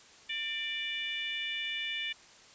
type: harmonic tone with a mistuned harmonic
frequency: 587.3 Hz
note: D5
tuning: in tune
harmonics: 3 / 4 / 5 / 6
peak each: -41 / -37 / -38 / -40 dBFS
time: 0.29-2.13 s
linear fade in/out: 10 ms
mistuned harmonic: 3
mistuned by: +33 cents
effects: white hiss -56 dBFS RMS until 2.54 s + resampled to 16000 Hz